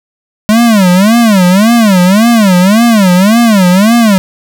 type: tone with vibrato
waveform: square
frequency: 205.5 Hz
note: G#3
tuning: 18 cents flat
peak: -4 dBFS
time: 0.49-4.18 s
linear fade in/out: 0 ms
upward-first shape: sine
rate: 1.8 Hz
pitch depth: 250 cents each way
effects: none